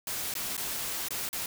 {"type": "noise with dropouts", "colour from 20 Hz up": "white", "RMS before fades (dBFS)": -34, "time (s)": [0.07, 1.46], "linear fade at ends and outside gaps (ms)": 2, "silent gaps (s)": [[0.339, 0.352], [0.568, 0.577], [1.085, 1.106], [1.29, 1.329]], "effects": []}